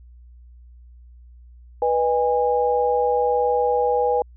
sine tone cluster, 490.7 / 612 / 818 Hz, B4 / D#5 / G#5, -11 / -29 / -26 cents, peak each -19 / -28 / -21 dBFS, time 1.82-4.22 s, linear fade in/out 2 ms, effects added 60 Hz sine -43 dBFS peak until 4.36 s

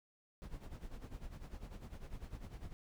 brown noise with tremolo, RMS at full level -45 dBFS, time 0.42-2.73 s, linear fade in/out 0 ms, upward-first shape sine, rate 10 Hz, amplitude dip 75%, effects none

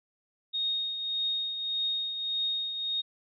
sine tone with tremolo, 3720 Hz, A#7, 4 cents flat, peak -26 dBFS, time 0.53-3.02 s, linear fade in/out 20 ms, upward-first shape triangle, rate 1.7 Hz, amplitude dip 55%, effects none

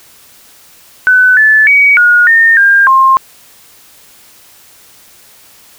sine tone with pitch steps, 1504 / 1740 / 2261 / 1442 / 1825 / 1603 / 1062 Hz, F#6 / A6 / C#7 / F#6 / A#6 / G6 / C6, +28 / -20 / +34 / -45 / -37 / +38 / +25 cents, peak -3 dBFS, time 1.07-3.17 s, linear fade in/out 0 ms, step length 300 ms, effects white hiss -41 dBFS RMS until 5.78 s

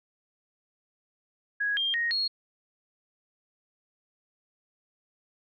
sine tone with pitch steps, 1660 / 3200 / 1870 / 4301 Hz, G#6 / G7 / A#6 / C8, -1 / +35 / +5 / +47 cents, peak -25 dBFS, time 1.6-2.28 s, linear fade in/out 10 ms, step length 170 ms, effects none

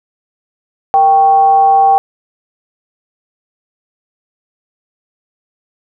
sine tone with frequency modulation, 784 Hz, G5, in tune, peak -5 dBFS, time 0.94-1.98 s, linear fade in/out 0 ms, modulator 322 Hz, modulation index 0.29, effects none

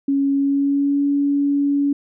sine tone with pitch glide, 277.2 to 283.5 Hz, C#4 to C#4, 0 to +39 cents, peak -15 dBFS, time 0.08-1.93 s, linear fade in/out 5 ms, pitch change +39 cents, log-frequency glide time 0.33-1.03 s, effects none

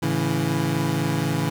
25% pulse chord, A major, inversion none, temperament equal with one note detuned, 110 / 140.77 / 164.81 Hz, A2 / C#3 / E3, 0 / +27 / 0 cents, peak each -25 / -21 / -21 dBFS, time 0.02-1.5 s, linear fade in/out 10 ms, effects none

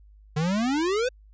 square exponential sweep, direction up, 146.83 to 525 Hz, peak -23 dBFS, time 0.36-1.09 s, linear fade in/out 10 ms, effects added 51 Hz sine -49 dBFS peak until 1.33 s + resampled to 16000 Hz

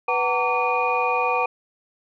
sine tone cluster, 494.2 / 750 / 910 / 1151 / 2452 Hz, B4 / F#5 / A#5 / D6 / D#7, +1 / +23 / -42 / -35 / -26 cents, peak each -25 dBFS, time 0.08-1.46 s, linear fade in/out 5 ms, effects tanh soft clip ceiling -9 dBFS

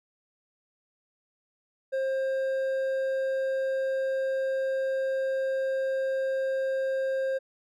sine tone with hard clipping, 532 Hz, C5, 29 cents sharp, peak -27 dBFS, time 1.92-7.39 s, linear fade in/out 20 ms, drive 5 dB, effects none

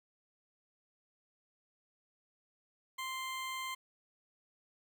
20% pulse tone, 1046.5 Hz, C6, in tune, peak -33 dBFS, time 2.98-3.75 s, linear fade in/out 10 ms, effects 11-bit

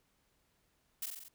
blue noise with echo, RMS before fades -38 dBFS, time 1.02-1.06 s, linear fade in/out 5 ms, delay 45 ms, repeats 5, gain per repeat -3 dB, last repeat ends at 1.285 s, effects pink hiss -75 dBFS RMS until 1.34 s

